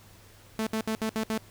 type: tone bursts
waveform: sawtooth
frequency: 220 Hz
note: A3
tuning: in tune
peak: -23 dBFS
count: 6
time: 0.59-1.376 s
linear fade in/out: 0 ms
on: 76 ms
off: 66 ms
effects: added 101 Hz sine -56 dBFS peak until 1.5 s + pink hiss -55 dBFS RMS until 1.5 s